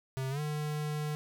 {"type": "tone with pitch glide", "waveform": "square", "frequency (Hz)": [132.5, 150.45], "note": ["C3", "D3"], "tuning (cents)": [22, 42], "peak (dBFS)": -33, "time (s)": [0.17, 1.15], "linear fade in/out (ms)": 0, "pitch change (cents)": 220, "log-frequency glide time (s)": [0.3, 0.4], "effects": []}